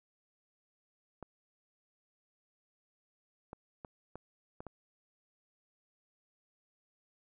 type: clicks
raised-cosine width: 1 ms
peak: -30 dBFS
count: 6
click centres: 1.227 / 3.531 / 3.848 / 4.156 / 4.605 / 4.667 s
effects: none